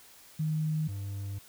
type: tone pair in turn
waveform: sine / triangle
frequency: 155.56 / 99.34 Hz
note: D#3 / G2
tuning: 0 / +24 cents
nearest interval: minor sixth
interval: 776 cents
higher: first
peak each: -27 / -32 dBFS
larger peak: first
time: 0.39-0.88 / 0.88-1.39 s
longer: second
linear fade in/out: 10 ms
effects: white hiss -55 dBFS RMS until 1.48 s